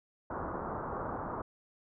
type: low-pass noise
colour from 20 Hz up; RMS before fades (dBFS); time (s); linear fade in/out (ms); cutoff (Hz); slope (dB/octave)
white; -38; 0.3-1.42; 5; 1300; 48
effects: none